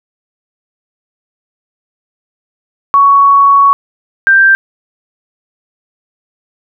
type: tone pair in turn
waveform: sine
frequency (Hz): 1117 / 1575.8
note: C#6 / G6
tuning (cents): +13 / +9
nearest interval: tritone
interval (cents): 596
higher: second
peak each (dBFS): -3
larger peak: neither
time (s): 2.94-3.73 / 4.27-4.55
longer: first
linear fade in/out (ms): 0
effects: none